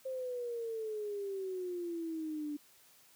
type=exponential sweep; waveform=sine; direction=down; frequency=529 to 291.4 Hz; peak=-36 dBFS; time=0.05-2.57 s; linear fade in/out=10 ms; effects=white hiss -63 dBFS RMS until 3.15 s + high-pass 80 Hz 12 dB/octave